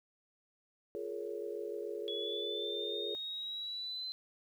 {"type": "chord", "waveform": "sine", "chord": "Bb minor seventh", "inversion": "second", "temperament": "just", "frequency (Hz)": [349.6, 419.5, 466.2, 559.4], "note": ["F4", "Ab4", "Bb4", "Db5"], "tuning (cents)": [2, 17, 0, 16], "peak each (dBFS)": [-45, -40, -44, -46], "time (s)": [0.95, 3.15], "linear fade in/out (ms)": 0}
{"type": "exponential sweep", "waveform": "sine", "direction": "up", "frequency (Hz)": [3373, 4074], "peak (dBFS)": -38, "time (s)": [2.08, 4.12], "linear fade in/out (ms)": 0}
{"effects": ["11-bit"]}